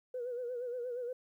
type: tone with vibrato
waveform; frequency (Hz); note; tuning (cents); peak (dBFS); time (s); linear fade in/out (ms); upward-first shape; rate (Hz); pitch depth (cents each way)
sine; 490.4; B4; -12; -35; 0.14-1.13; 5; sine; 8.5; 66
effects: tanh soft clip ceiling -31 dBFS + 12-bit